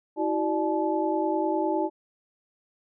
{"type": "tone cluster", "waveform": "sine", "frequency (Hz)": [322.8, 372.6, 595, 863], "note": ["E4", "F#4", "D5", "A5"], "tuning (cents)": [-36, 12, 22, -34], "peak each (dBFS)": [-27, -29, -30, -29], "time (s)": [0.16, 1.9], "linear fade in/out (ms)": 50, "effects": []}